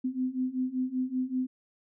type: beating tone pair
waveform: sine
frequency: 253.3 / 258.5 Hz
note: B3 / C4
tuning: +44 / -21 cents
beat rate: 5.2 Hz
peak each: -32 / -30 dBFS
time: 0.04-1.47 s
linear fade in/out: 10 ms
effects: none